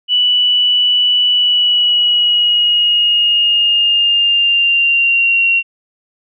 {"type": "tone with pitch glide", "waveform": "sine", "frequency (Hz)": [2960, 2746], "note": ["F#7", "F7"], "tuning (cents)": [0, -30], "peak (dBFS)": -9, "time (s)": [0.08, 5.63], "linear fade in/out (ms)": 50, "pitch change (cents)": -130, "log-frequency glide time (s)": [1.3, 5.48], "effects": []}